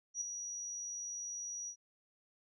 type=tone with ADSR envelope; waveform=sine; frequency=5800 Hz; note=F#8; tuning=35 cents flat; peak=-33 dBFS; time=0.14-1.76 s; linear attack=72 ms; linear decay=6 ms; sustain=-7 dB; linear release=78 ms; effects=none